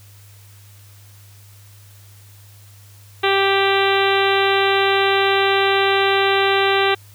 harmonic tone, 392 Hz, G4, in tune, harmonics 1 / 2 / 3 / 4 / 5 / 6 / 7 / 8 / 9 / 10, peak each -18 / -21 / -23 / -24 / -25 / -26 / -26 / -27 / -28 / -28 dBFS, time 3.23-6.95 s, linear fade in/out 10 ms, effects added 101 Hz sine -43 dBFS peak until 7.14 s + white hiss -50 dBFS RMS until 7.14 s

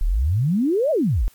sine exponential two-way sweep, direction up then down, 32.36 to 660 to 35.57 Hz, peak -16 dBFS, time 0.01-1.28 s, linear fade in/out 0 ms, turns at 0.91 s, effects white hiss -54 dBFS RMS until 1.34 s + MP3 96 kbps

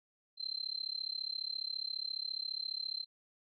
sine tone with amplitude modulation, 4117 Hz, C8, 29 cents flat, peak -32 dBFS, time 0.37-3.06 s, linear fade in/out 50 ms, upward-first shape sine, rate 34.6 Hz, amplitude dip 100%, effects MP3 32 kbps

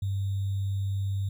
sine tone with sample-and-hold, 98 Hz, G2, in tune, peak -26 dBFS, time 0.02-1.29 s, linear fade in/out 5 ms, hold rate 3675 Hz, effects none

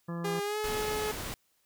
harmonic tone, 170 Hz, F3, 46 cents flat, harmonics 1 / 2 / 3 / 4 / 5 / 6 / 7 / 8 / 10, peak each -34 / -43 / -44 / -52 / -53 / -48 / -47 / -57 / -52 dBFS, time 0.08-0.4 s, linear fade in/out 10 ms
sawtooth tone with pitch glide, 406.2 to 426.4 Hz, G#4 to G#4, -38 to +46 cents, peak -27 dBFS, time 0.24-1.12 s, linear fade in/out 10 ms, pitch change +84 cents, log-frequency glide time 0.43-0.58 s
pink noise, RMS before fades -38 dBFS, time 0.64-1.34 s, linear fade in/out 0 ms
effects white hiss -72 dBFS RMS until 1.65 s

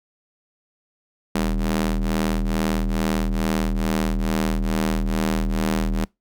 sawtooth ring-modulated tone, 80.1 Hz, E2, 49 cents flat, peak -13 dBFS, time 1.35-6.05 s, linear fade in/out 5 ms, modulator 119 Hz, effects noise-tail reverb RT60 0.2 s tail -25 dB re dry

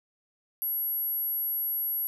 sine tone, 11550 Hz, F#9, 43 cents flat, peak -27 dBFS, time 0.62-2.07 s, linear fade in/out 0 ms, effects none

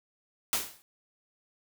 white noise with exponential decay, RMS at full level -25 dBFS, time 0.53-0.82 s, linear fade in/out 0 ms, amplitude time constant 63 ms, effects none

